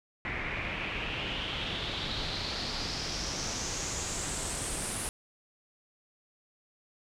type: noise with low-pass filter sweep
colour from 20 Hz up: pink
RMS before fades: -35 dBFS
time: 0.25-5.09 s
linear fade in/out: 0 ms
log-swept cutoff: 2100 to 10000 Hz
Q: 4.5
effects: none